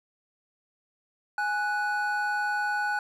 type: tone pair together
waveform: triangle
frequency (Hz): 830.6 / 1480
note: G#5 / F#6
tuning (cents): 0 / 0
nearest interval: minor seventh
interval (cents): 1000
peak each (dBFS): -27 / -26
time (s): 1.38-2.99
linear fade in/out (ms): 2
effects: none